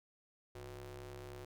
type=ring-modulated tone; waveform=sawtooth; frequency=133.4 Hz; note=C3; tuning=34 cents sharp; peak=-40 dBFS; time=0.55-1.45 s; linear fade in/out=5 ms; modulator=232 Hz; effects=none